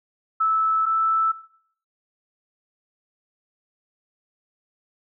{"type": "tone pair in turn", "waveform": "sine", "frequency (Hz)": [1309, 1318.1], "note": ["E6", "E6"], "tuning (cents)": [-13, -1], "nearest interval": "unison", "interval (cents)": 12, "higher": "second", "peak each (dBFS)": [-17, -18], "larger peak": "first", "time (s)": [[0.4, 0.86], [0.86, 1.32]], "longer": "neither", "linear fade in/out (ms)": 10, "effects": ["noise-tail reverb RT60 0.6 s tail -17 dB re dry"]}